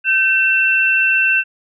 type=tone pair together; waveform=sine; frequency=1544 / 2693 Hz; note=G6 / E7; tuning=-27 / +36 cents; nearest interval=minor seventh; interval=963 cents; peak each=-16 / -13 dBFS; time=0.04-1.44 s; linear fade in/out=50 ms; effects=none